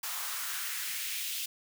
white noise with high-pass filter sweep, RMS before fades -36 dBFS, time 0.03-1.46 s, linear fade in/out 5 ms, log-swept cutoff 920 to 3100 Hz, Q 1.8, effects none

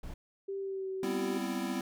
brown noise, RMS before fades -41 dBFS, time 0.03-0.14 s, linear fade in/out 5 ms
sine tone with pitch glide, 392 to 380.8 Hz, G4 to F#4, 0 to +50 cents, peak -34 dBFS, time 0.48-1.38 s, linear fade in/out 10 ms, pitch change -50 cents, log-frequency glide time 0.58-0.89 s
square chord, C major seventh, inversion second, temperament equal with one note detuned, 196 / 246.9 / 261.6 / 334.6 Hz, G3 / B3 / C4 / E4, 0 / 0 / 0 / +26 cents, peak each -39 dBFS, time 1.03-1.81 s, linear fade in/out 2 ms
effects none

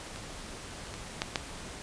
clicks, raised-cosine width 0.2 ms, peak -25 / -28 / -22 / -11 / -10 dBFS, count 5, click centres 0.16 / 0.87 / 0.94 / 1.219 / 1.358 s, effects pink hiss -43 dBFS RMS until 1.82 s + resampled to 22050 Hz

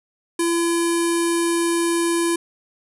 square tone with low-pass filter, 338.6 Hz, E4, 46 cents sharp, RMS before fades -20 dBFS, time 0.39-2.36 s, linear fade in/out 5 ms, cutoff 10000 Hz, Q 5.6, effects none

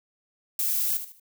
violet noise with echo, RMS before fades -26 dBFS, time 0.59-0.97 s, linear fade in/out 2 ms, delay 76 ms, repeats 3, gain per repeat -10 dB, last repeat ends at 1.198 s, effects none

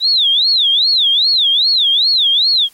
sine tone with vibrato, 3729 Hz, A#7, in tune, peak -9 dBFS, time 0-2.69 s, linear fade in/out 50 ms, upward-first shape sine, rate 2.5 Hz, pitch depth 270 cents each way, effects white hiss -48 dBFS RMS until 2.73 s + MP3 64 kbps

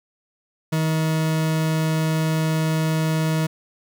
40% pulse tone, 158.5 Hz, D#3, 32 cents sharp, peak -18 dBFS, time 0.72-3.47 s, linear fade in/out 10 ms, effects 10-bit

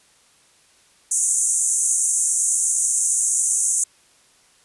white band-pass noise, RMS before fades -20 dBFS, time 1.11-3.84 s, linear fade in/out 5 ms, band 6300 to 10000 Hz, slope 96 dB/octave, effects white hiss -56 dBFS RMS until 4.64 s + resampled to 24000 Hz

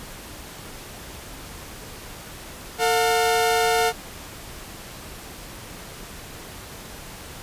sawtooth tone pair together, 451.1 / 716.1 Hz, A4 / F5, +43 / +43 cents, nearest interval minor sixth, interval 800 cents, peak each -17 dBFS, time 2.78-3.93 s, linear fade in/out 50 ms, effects pink hiss -39 dBFS RMS until 7.42 s + resampled to 32000 Hz

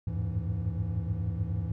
triangle tone cluster, 79 / 92.3 / 102 / 108.7 / 165.9 Hz, D#2 / F#2 / G#2 / A2 / E3, +27 / -4 / -31 / -21 / +11 cents, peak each -34 / -34 / -31 / -34 / -34 dBFS, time 0.07-1.72 s, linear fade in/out 5 ms, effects none

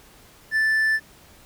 triangle tone, 1760 Hz, A6, in tune, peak -16 dBFS, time 0.51-1 s, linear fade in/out 50 ms, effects pink hiss -51 dBFS RMS until 1.45 s

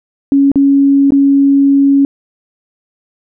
sine tone with dropouts, 277.7 Hz, C#4, 3 cents sharp, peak -5 dBFS, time 0.32-2.05 s, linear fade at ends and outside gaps 1 ms, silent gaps 0.517-0.557 / 1.106-1.121 s, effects none

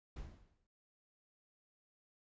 brown noise with exponential decay, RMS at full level -44 dBFS, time 0.16-0.67 s, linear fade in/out 5 ms, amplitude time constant 110 ms, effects noise-tail reverb RT60 0.1 s tail -21 dB re dry + resampled to 16000 Hz

